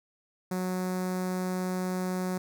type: tone with notch filter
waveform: sawtooth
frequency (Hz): 183.8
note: F#3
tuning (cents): -11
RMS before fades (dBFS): -31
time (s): 0.51-2.38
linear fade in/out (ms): 5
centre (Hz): 3000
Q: 0.88
effects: none